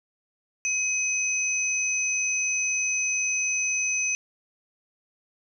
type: tone pair together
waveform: sine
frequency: 2537 / 6034 Hz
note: D#7 / F#8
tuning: +33 / +33 cents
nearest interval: octave + minor third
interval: 1500 cents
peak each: -26 dBFS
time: 0.65-4.15 s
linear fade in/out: 0 ms
effects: none